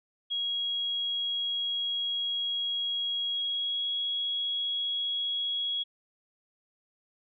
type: tone with pitch glide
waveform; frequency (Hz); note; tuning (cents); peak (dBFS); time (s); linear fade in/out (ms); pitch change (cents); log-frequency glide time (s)
sine; 3300 to 3325; G#7 to G#7; -12 to +1; -28; 0.3-5.84; 20; +13; 3.32-3.88
effects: none